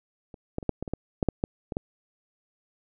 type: clicks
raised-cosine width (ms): 2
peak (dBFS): -30 / -15 / -25 / -10 / -18 / -22 / -15 / -10 / -8 / -11 / -18 / -14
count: 12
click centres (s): 0.342 / 0.584 / 0.628 / 0.693 / 0.826 / 0.878 / 0.936 / 1.228 / 1.287 / 1.439 / 1.722 / 1.769
effects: none